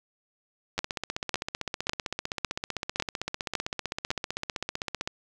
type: two click trains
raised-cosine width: 0.2 ms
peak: -9 / -13 dBFS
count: 7 / 68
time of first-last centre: 0.79-4.105 / 0.78-5.075 s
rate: 1.81 / 15.6 Hz
effects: none